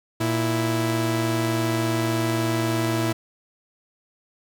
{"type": "tone pair together", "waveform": "sawtooth", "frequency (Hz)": [116.54, 329.6], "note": ["A#2", "E4"], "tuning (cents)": [0, 0], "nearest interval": "octave + tritone", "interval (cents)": 1800, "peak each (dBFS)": -20, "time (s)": [0.2, 3.13], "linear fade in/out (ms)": 10, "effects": []}